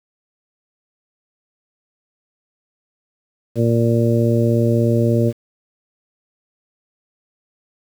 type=harmonic tone; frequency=116.54 Hz; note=A#2; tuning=in tune; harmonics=1 / 2 / 3 / 4 / 5; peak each=-16 / -19 / -21 / -22 / -23 dBFS; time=3.55-5.33 s; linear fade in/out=50 ms; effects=7-bit